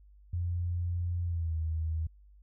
sine tone with pitch glide, 87.31 to 80.06 Hz, F2 to D#2, 0 to +50 cents, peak -29 dBFS, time 0.33-2.07 s, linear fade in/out 5 ms, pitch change -150 cents, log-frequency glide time 1.23-1.56 s, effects added 50 Hz sine -54 dBFS peak until 2.42 s

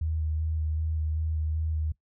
sine tone with vibrato, 78.5 Hz, D#2, 16 cents sharp, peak -26 dBFS, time 0.01-1.92 s, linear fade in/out 5 ms, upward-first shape square, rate 2.6 Hz, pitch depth 16 cents each way, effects noise-tail reverb RT60 0.1 s tail -19 dB re dry

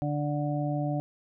harmonic tone, 146.83 Hz, D3, in tune, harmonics 1 / 2 / 4 / 5, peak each -29 / -32 / -35 / -36 dBFS, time 0.02-1 s, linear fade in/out 0 ms, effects none

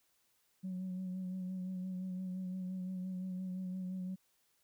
sine tone with vibrato, 185 Hz, F#3, in tune, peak -36 dBFS, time 0.63-4.16 s, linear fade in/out 20 ms, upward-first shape sine, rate 5.8 Hz, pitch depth 28 cents each way, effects tanh soft clip ceiling -35 dBFS + white hiss -75 dBFS RMS until 4.63 s

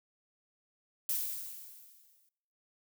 violet noise with exponential decay, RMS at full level -31 dBFS, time 1.09-2.29 s, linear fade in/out 2 ms, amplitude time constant 260 ms, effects noise-tail reverb RT60 0.9 s tail -24 dB re dry

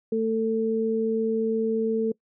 sine tone pair together, 222.8 / 445.7 Hz, A3 / A4, +22 / +22 cents, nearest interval octave, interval 1200 cents, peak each -26 / -23 dBFS, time 0.12-2.12 s, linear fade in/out 5 ms, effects noise-tail reverb RT60 0.1 s tail -24 dB re dry

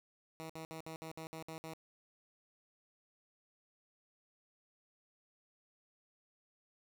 10% pulse tone bursts, 160.6 Hz, E3, 45 cents flat, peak -36 dBFS, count 9, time 0.4-1.735 s, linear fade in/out 0 ms, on 95 ms, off 60 ms, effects none

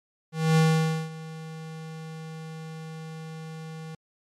square tone with ADSR envelope, 159.7 Hz, D#3, 45 cents sharp, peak -17 dBFS, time 0.32-3.95 s, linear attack 250 ms, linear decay 520 ms, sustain -20 dB, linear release 4 ms, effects low-pass 9000 Hz 12 dB/octave + MP3 96 kbps

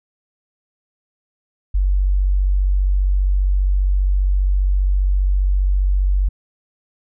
sine tone, 47.49 Hz, F#1, 46 cents sharp, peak -13 dBFS, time 1.74-6.29 s, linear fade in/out 10 ms, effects none

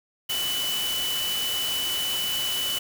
sine tone in noise, 2980 Hz, F#7, 12 cents sharp, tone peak -26 dBFS, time 0.29-2.79 s, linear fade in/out 10 ms, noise white, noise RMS -31 dBFS, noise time 0.29-2.79 s, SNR +2 dB, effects none

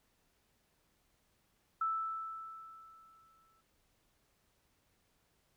sine tone with exponential decay, 1318.5 Hz, E6, in tune, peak -30 dBFS, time 1.81-3.61 s, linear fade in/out 5 ms, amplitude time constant 390 ms, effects pink hiss -75 dBFS RMS until 5.56 s

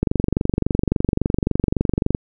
click train, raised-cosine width 3 ms, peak -4 dBFS, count 51, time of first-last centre 0.03-2.149 s, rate 23.6 Hz, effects none

